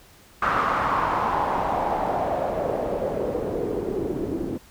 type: noise with low-pass filter sweep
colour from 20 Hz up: white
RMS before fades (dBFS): -25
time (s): 0.42-4.58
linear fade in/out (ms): 5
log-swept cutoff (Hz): 1300 to 320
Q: 3.6
effects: pink hiss -52 dBFS RMS until 4.7 s